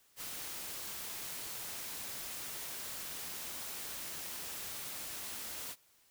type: noise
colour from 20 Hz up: white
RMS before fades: -43 dBFS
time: 0.16-5.76 s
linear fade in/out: 50 ms
effects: white hiss -68 dBFS RMS until 6.1 s